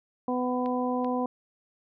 harmonic tone, 250 Hz, B3, 21 cents sharp, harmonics 1 / 2 / 3 / 4, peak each -28 / -31 / -33 / -34 dBFS, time 0.28-1.26 s, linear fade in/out 2 ms
clicks, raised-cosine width 0.3 ms, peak -29 dBFS, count 2, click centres 0.66 / 1.046 s
effects none

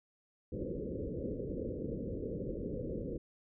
white low-pass noise, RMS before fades -39 dBFS, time 0.52-3.18 s, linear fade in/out 5 ms, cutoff 540 Hz, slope 96 dB/octave, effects none

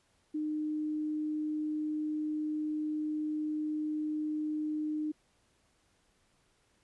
sine tone, 305.4 Hz, D#4, 32 cents flat, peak -31 dBFS, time 0.34-5.12 s, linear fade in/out 10 ms, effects pink hiss -71 dBFS RMS until 6.83 s + resampled to 24000 Hz

